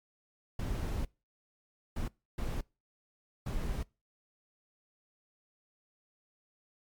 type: noise bursts at uneven times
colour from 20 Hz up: brown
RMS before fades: -34 dBFS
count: 4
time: 0.59-1.05 / 1.96-2.08 / 2.38-2.61 / 3.46-3.83 s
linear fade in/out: 5 ms
effects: noise-tail reverb RT60 0.3 s tail -25 dB re dry + MP3 96 kbps